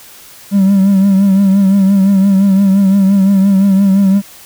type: tone with vibrato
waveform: triangle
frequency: 195.3 Hz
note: G3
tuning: 6 cents flat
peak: -3 dBFS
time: 0.51-4.22 s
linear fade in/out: 50 ms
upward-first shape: triangle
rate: 5.8 Hz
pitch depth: 61 cents each way
effects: tanh soft clip ceiling 0 dBFS + white hiss -37 dBFS RMS until 4.45 s